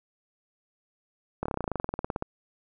slowing click train, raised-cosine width 1 ms, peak -15 dBFS, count 20, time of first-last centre 1.43-2.224 s, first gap 26 ms, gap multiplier 1.05, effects none

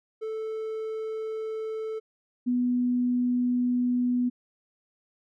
triangle / sine tone pair in turn, 439.4 / 246.6 Hz, A4 / B3, -2 / -2 cents, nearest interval minor seventh, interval 1000 cents, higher first, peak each -28 / -22 dBFS, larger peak second, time 0.21-2 / 2.46-4.3 s, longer second, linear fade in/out 20 ms, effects none

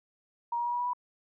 sine tone with pitch steps, 945 / 952.7 / 960.4 / 968.2 / 976.1 / 984 Hz, A#5 / A#5 / B5 / B5 / B5 / B5, +23 / +37 / -49 / -35 / -21 / -7 cents, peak -28 dBFS, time 0.52-0.934 s, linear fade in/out 5 ms, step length 69 ms, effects none

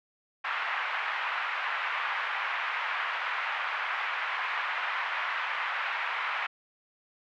pink band-pass noise, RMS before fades -32 dBFS, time 0.44-6.47 s, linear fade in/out 10 ms, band 960 to 2500 Hz, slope 24 dB/octave, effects none

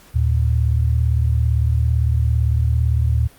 sine tone pair together, 76.1 / 113.87 Hz, D#2 / A#2, -38 / -40 cents, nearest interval perfect fifth, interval 698 cents, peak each -16 / -18 dBFS, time 0.14-3.28 s, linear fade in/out 20 ms, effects pink hiss -48 dBFS RMS until 3.38 s + Opus 48 kbps

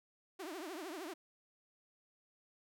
sawtooth tone with vibrato, 342.1 Hz, F4, 36 cents flat, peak -39 dBFS, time 0.39-1.14 s, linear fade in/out 10 ms, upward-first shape triangle, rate 13 Hz, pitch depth 290 cents each way, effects none

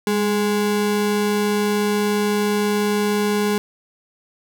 square ring-modulated tone, 311.1 Hz, D#4, in tune, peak -15 dBFS, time 0.07-3.58 s, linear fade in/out 0 ms, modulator 107 Hz, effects none

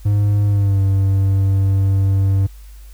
triangle tone with pitch glide, 102.6 to 97.23 Hz, G#2 to G2, -21 to -14 cents, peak -10 dBFS, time 0.05-2.47 s, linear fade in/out 10 ms, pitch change -93 cents, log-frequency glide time 0.46-0.81 s, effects added 50 Hz sine -35 dBFS peak until 2.93 s + white hiss -51 dBFS RMS until 2.93 s

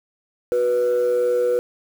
sine tone pair together, 367.2 / 489.8 Hz, F#4 / B4, -13 / -14 cents, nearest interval perfect fourth, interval 499 cents, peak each -23 / -15 dBFS, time 0.52-1.59 s, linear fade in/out 0 ms, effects tanh soft clip ceiling -14 dBFS + 7-bit

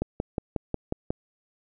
click train, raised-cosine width 2 ms, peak -13 dBFS, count 7, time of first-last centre 0.02-1.105 s, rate 5.53 Hz, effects none

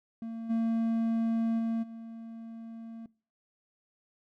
triangle tone with level steps, 227.4 Hz, A#3, 43 cents flat, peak -33 / -23 / -25 / -38 dBFS, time 0.22-3.06 s, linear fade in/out 2 ms, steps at 0.49 / 1.58 / 1.82 s, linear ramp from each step 20 ms, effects noise-tail reverb RT60 0.4 s tail -22 dB re dry

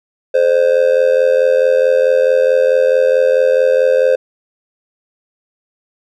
triangle tone with amplitude modulation, 520 Hz, C5, 11 cents flat, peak -3 dBFS, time 0.34-4.16 s, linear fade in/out 10 ms, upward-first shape sine, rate 84.6 Hz, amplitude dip 85%, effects none

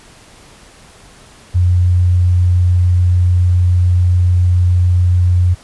sine tone, 89.3 Hz, F2, 39 cents sharp, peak -8 dBFS, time 1.54-5.55 s, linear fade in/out 20 ms, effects pink hiss -42 dBFS RMS until 5.63 s + resampled to 24000 Hz

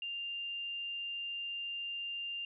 sine tone, 2794 Hz, F7, in tune, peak -37 dBFS, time 0.02-2.45 s, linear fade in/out 2 ms, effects none

